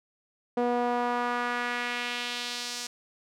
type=tone with band-pass filter sweep; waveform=sawtooth; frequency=242.5 Hz; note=B3; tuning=31 cents flat; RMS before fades=-30 dBFS; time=0.57-2.87 s; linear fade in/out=5 ms; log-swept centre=550 to 6000 Hz; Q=1.5; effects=none